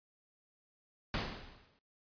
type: noise with exponential decay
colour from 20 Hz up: pink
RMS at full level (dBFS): -33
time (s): 1.14-1.79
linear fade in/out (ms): 1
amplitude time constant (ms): 140
effects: noise-tail reverb RT60 0.2 s tail -22 dB re dry + resampled to 11025 Hz